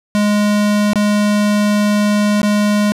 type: tone with dropouts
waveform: square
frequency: 207.7 Hz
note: G#3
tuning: in tune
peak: -12 dBFS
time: 0.15-2.92 s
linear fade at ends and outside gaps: 0 ms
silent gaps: 0.933-0.957 / 2.417-2.431 s
effects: low-pass 11000 Hz 12 dB/octave + 9-bit